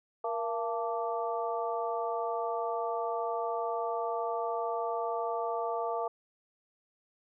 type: tone cluster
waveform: sine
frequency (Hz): 468.9 / 682 / 887 / 1165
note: A#4 / F5 / A5 / D6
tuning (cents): +10 / -41 / +14 / -14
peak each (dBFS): -35 / -34 / -37 / -38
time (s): 0.24-6.08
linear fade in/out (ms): 5
effects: none